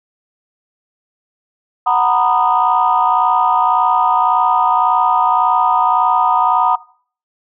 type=chord; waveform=sine; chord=B major seventh; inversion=second; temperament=just; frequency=740.8 / 926 / 987.8 / 1234.7 Hz; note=F#5 / A#5 / B5 / D#6; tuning=+2 / -12 / 0 / -14 cents; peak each=-16 dBFS; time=1.86-6.76 s; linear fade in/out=10 ms; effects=noise-tail reverb RT60 0.5 s tail -21 dB re dry + tanh soft clip ceiling -1 dBFS